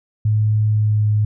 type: tone with pitch glide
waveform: sine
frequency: 107.2 to 105.85 Hz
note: A2 to G#2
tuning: -45 to +33 cents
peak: -13 dBFS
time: 0.25-1.25 s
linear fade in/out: 5 ms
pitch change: -22 cents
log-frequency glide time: 0.66-1.07 s
effects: none